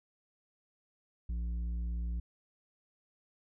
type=tone with tanh clipping; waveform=sine; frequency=58.27 Hz; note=A#1; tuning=in tune; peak=-34 dBFS; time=1.29-2.2 s; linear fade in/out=5 ms; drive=7 dB; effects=none